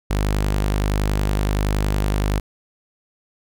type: tone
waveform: sawtooth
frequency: 50.7 Hz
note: G#1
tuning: 41 cents flat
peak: -14 dBFS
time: 0.1-2.4 s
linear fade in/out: 10 ms
effects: none